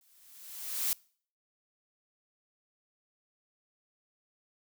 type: noise with exponential growth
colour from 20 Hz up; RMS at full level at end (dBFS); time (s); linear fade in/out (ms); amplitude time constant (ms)
blue; -28; 0.01-0.93; 1; 200
effects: noise-tail reverb RT60 0.5 s tail -25 dB re dry